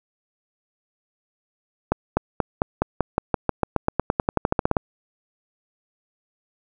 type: accelerating click train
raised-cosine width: 1 ms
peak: -4 dBFS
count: 23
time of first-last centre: 1.92-4.768 s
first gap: 250 ms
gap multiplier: 0.93
effects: none